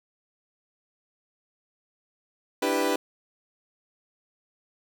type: chord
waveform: 30% pulse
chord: E minor seventh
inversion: third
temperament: equal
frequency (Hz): 293.7 / 329.6 / 392 / 493.9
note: D4 / E4 / G4 / B4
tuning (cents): 0 / 0 / 0 / 0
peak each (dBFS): -26 / -29 / -26 / -25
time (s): 2.62-2.96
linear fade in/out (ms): 5
effects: none